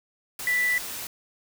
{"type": "tone in noise", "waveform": "sine", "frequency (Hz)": 1975.5, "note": "B6", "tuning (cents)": 0, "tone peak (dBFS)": -21, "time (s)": [0.47, 0.78], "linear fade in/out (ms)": 2, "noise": "white", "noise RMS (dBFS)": -35, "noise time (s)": [0.39, 1.07], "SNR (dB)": 11, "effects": []}